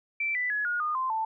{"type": "tone with pitch steps", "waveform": "sine", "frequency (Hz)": [2335, 1986.3, 1689.7, 1437.4, 1222.7, 1040.1, 884.8], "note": ["D7", "B6", "G#6", "F6", "D#6", "C6", "A5"], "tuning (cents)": [-11, 9, 29, 49, -31, -11, 9], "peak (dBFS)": -26, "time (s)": [0.2, 1.25], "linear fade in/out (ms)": 5, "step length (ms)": 150, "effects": []}